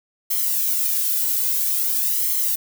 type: noise with flanger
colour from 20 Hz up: violet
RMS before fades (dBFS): -21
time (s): 0.3-2.56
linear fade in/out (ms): 10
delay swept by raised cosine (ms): 0.95 to 2.05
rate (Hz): 0.5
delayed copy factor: +0.85
effects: none